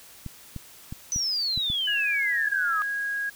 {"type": "clicks", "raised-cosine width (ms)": 5, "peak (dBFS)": -22, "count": 6, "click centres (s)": [0.263, 0.563, 0.925, 1.161, 1.576, 1.701]}
{"type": "exponential sweep", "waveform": "sine", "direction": "down", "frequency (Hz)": [6060, 1227], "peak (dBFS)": -24, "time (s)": [1.12, 2.82], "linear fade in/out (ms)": 0}
{"type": "tone with pitch glide", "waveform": "sine", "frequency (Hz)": [1661.2, 1645], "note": ["G#6", "G#6"], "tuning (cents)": [0, -17], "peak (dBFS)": -26, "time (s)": [1.87, 3.3], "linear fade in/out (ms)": 10, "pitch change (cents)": -17, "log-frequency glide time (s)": [1.99, 3.1]}
{"effects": ["white hiss -49 dBFS RMS until 3.35 s"]}